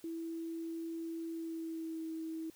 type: tone with pitch glide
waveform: sine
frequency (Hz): 329.6 to 322.3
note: E4 to E4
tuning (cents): 0 to -39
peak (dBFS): -38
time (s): 0.04-2.5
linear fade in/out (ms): 2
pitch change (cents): -39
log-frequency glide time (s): 1.3-2.05
effects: white hiss -63 dBFS RMS until 2.55 s